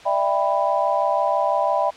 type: chord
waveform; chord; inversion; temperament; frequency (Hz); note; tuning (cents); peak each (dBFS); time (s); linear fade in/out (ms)
sine; E minor seventh; third; just; 593.3 / 659.3 / 791.1 / 988.9; D5 / E5 / G5 / B5; +18 / 0 / +16 / +2; -23; 0.05-1.91; 20
effects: white hiss -43 dBFS RMS until 1.96 s + low-pass 4000 Hz 12 dB/octave